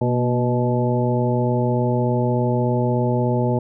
harmonic tone with a mistuned harmonic, 123.3 Hz, B2, 2 cents flat, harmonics 1 / 2 / 3 / 4 / 5 / 7, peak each -20 / -23 / -25 / -26 / -27 / -28 dBFS, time 0.01-3.59 s, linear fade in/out 5 ms, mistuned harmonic 2, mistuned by -48 cents, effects none

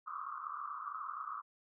pink band-pass noise, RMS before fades -43 dBFS, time 0.06-1.42 s, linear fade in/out 20 ms, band 1100 to 1300 Hz, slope 96 dB/octave, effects none

